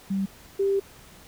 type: tone pair in turn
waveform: sine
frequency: 194.6 / 393.8 Hz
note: G3 / G4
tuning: -12 / +8 cents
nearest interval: octave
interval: 1220 cents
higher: second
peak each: -23 / -20 dBFS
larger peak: second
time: 0.1-0.26 / 0.59-0.8 s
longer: second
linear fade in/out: 10 ms
effects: pink hiss -50 dBFS RMS until 1.27 s